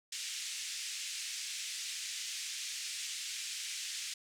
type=band-pass noise; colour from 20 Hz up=white; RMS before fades=-41 dBFS; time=0.12-4.14 s; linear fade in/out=5 ms; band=2100 to 7800 Hz; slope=24 dB/octave; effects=none